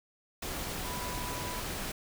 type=tone in noise; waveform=sine; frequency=987.8 Hz; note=B5; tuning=in tune; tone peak=-41 dBFS; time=0.84-1.6 s; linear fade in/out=5 ms; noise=pink; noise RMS=-37 dBFS; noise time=0.42-1.92 s; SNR=-7 dB; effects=none